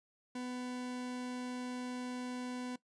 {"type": "tone", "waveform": "40% pulse", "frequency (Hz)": 249.3, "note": "B3", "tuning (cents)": 16, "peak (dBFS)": -38, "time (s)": [0.35, 2.76], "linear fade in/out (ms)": 5, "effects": ["noise-tail reverb RT60 0.1 s tail -18 dB re dry", "resampled to 22050 Hz"]}